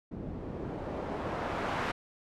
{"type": "noise with low-pass filter sweep", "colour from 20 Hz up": "white", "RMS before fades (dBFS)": -36, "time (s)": [0.11, 1.92], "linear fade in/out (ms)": 10, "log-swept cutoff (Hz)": [260, 1500], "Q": 0.85, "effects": []}